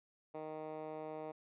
10% pulse tone with band-pass filter, 155.56 Hz, D#3, in tune, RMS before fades -45 dBFS, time 0.34-1.32 s, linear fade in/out 10 ms, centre 560 Hz, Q 1.2, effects resampled to 8000 Hz

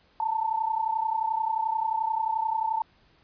sine tone pair together, 880 / 911.4 Hz, A5 / A#5, 0 / -39 cents, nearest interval minor second, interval 61 cents, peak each -26 / -29 dBFS, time 0.2-2.82 s, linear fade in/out 2 ms, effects pink hiss -62 dBFS RMS until 3.23 s + resampled to 11025 Hz

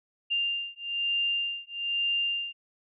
sine beating tone pair, 2794 / 2795.1 Hz, F7 / F7, 0 / +1 cents, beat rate 1.1 Hz, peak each -30 dBFS, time 0.3-2.53 s, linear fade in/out 20 ms, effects none

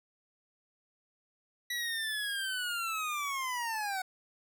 25% pulse linear sweep, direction down, 1954 to 740 Hz, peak -29 dBFS, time 1.7-4.02 s, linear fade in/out 5 ms, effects none

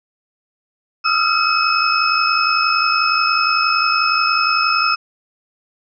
sine tone cluster, 1246 / 1332 / 1383 / 2557 / 5240 Hz, D#6 / E6 / F6 / D#7 / E8, +2 / +18 / -17 / +47 / -11 cents, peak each -20 dBFS, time 1.04-4.96 s, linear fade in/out 20 ms, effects none

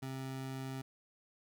25% pulse tone, 132.7 Hz, C3, 25 cents sharp, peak -36 dBFS, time 0.02-0.82 s, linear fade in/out 10 ms, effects none

